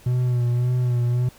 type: tone with vibrato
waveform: triangle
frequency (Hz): 122.9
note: B2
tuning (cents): -8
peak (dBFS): -16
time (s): 0.06-1.29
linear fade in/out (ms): 5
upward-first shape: sine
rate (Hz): 1.8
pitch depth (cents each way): 34
effects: pink hiss -50 dBFS RMS until 1.38 s